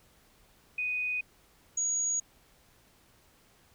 sine tone pair in turn, 2489 / 6714 Hz, D#7 / G#8, 0 / +18 cents, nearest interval octave + perfect fourth, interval 1718 cents, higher second, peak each -29 / -27 dBFS, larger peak second, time 0.78-1.21 / 1.77-2.2 s, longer neither, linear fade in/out 5 ms, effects pink hiss -63 dBFS RMS until 3.74 s

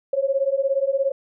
sine beating tone pair, 536 / 553 Hz, C5 / C#5, +42 / -4 cents, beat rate 17 Hz, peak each -22 / -21 dBFS, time 0.13-1.12 s, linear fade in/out 5 ms, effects none

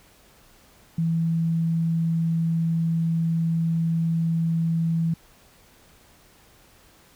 sine tone, 164.81 Hz, E3, in tune, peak -20 dBFS, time 0.98-5.14 s, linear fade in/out 5 ms, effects pink hiss -55 dBFS RMS until 7.15 s

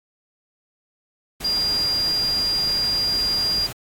sine tone in noise, 4800 Hz, D8, 37 cents sharp, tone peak -19 dBFS, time 1.44-3.67 s, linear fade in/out 10 ms, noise pink, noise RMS -33 dBFS, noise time 1.4-3.73 s, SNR +11 dB, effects AAC 64 kbps

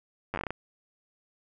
slowing click train, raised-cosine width 0.5 ms, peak -17 dBFS, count 9, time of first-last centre 0.34-0.506 s, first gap 9 ms, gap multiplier 1.23, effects none

